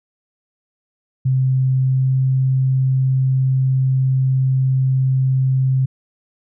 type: tone with pitch glide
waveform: sine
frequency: 130.81 to 131.57 Hz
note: C3 to C3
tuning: 0 to +10 cents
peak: -13 dBFS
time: 1.25-5.86 s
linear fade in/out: 10 ms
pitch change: +10 cents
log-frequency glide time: 1.77-2.18 s
effects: none